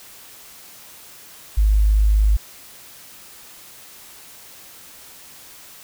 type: tone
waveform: sine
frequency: 52 Hz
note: G#1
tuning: 3 cents sharp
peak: -12 dBFS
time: 1.57-2.37 s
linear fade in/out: 10 ms
effects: white hiss -43 dBFS RMS until 5.83 s